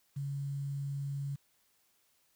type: tone with quantisation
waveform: sine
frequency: 140 Hz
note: C#3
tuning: 18 cents sharp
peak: -34 dBFS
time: 0.16-1.36 s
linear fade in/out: 10 ms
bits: 10
effects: white hiss -72 dBFS RMS until 2.35 s